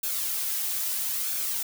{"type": "noise with flanger", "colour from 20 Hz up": "blue", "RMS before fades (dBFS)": -29, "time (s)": [0.03, 1.63], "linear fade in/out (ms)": 5, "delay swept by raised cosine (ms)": [1, 3], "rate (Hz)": 0.77, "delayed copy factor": -0.5, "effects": []}